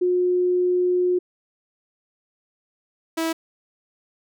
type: tone pair in turn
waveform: sine / sawtooth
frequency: 360 / 325.9 Hz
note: F#4 / E4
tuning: -47 / -20 cents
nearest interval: major second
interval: 173 cents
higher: first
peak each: -17 / -18 dBFS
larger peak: first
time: 0.01-1.19 / 3.17-3.33 s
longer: first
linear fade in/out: 10 ms
effects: none